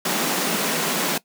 pink high-pass noise, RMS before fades -23 dBFS, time 0.05-1.18 s, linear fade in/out 5 ms, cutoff 160 Hz, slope 96 dB/octave, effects noise-tail reverb RT60 0.1 s tail -19 dB re dry

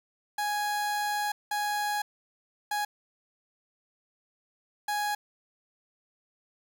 30% pulse tone bursts at uneven times, 830.6 Hz, G#5, in tune, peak -25 dBFS, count 4, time 0.38-1.32 / 1.51-2.02 / 2.71-2.85 / 4.88-5.15 s, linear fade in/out 5 ms, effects 9-bit

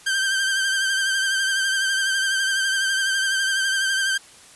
sawtooth tone with vibrato, 1568 Hz, G6, in tune, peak -16 dBFS, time 0.06-4.18 s, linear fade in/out 10 ms, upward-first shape triangle, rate 12 Hz, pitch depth 45 cents each way, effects white hiss -47 dBFS RMS until 4.55 s + resampled to 24000 Hz

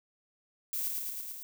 violet noise with echo, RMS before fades -34 dBFS, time 0.73-0.88 s, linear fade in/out 0 ms, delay 110 ms, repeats 5, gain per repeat -2 dB, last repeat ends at 1.43 s, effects none

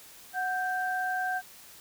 sine tone pair together, 738.3 / 1569 Hz, F#5 / G6, -4 / +1 cents, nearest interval octave + minor second, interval 1305 cents, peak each -30 / -31 dBFS, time 0.33-1.42 s, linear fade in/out 50 ms, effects white hiss -51 dBFS RMS until 1.8 s

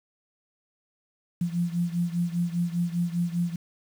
sine beating tone pair, 171.5 / 176.5 Hz, F3 / F3, -31 / +19 cents, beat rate 5 Hz, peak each -26 / -29 dBFS, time 1.41-3.56 s, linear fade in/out 5 ms, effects 8-bit

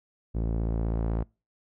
sawtooth tone with low-pass filter sweep, 56 Hz, A1, 31 cents sharp, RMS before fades -28 dBFS, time 0.34-1.24 s, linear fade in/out 20 ms, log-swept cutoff 420 to 890 Hz, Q 0.74, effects noise-tail reverb RT60 0.3 s tail -26 dB re dry

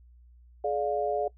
sine chord, D diminished, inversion second, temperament just, 422.9 / 587.3 / 704.8 Hz, Ab4 / D5 / F5, +31 / 0 / +16 cents, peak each -30 dBFS, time 0.64-1.28 s, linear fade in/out 5 ms, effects noise-tail reverb RT60 0.1 s tail -21 dB re dry + added 60 Hz sine -52 dBFS peak until 1.37 s

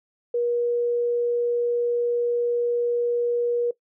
sine tone, 478.5 Hz, A#4, 45 cents sharp, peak -20 dBFS, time 0.34-3.71 s, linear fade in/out 5 ms, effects noise-tail reverb RT60 0.1 s tail -19 dB re dry

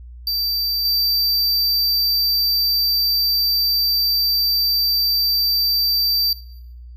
square tone with level steps, 4661 Hz, D8, 14 cents flat, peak -19 / -16 dBFS, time 0.27-6.33 s, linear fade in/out 2 ms, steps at 0.85 s, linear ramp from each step 2 ms, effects noise-tail reverb RT60 0.8 s tail -18 dB re dry + added 60 Hz sine -35 dBFS peak until 6.96 s

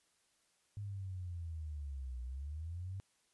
sine linear two-way sweep, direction down then up, 103.83 to 60.2 to 98.2 Hz, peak -40 dBFS, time 0.77-3 s, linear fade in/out 0 ms, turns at 2.22 s, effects white hiss -75 dBFS RMS until 3.33 s + resampled to 24000 Hz

